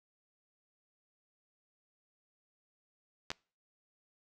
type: clicks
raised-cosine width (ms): 0.2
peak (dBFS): -18 / -20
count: 2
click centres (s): 3.304 / 3.316
effects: noise-tail reverb RT60 0.4 s tail -26 dB re dry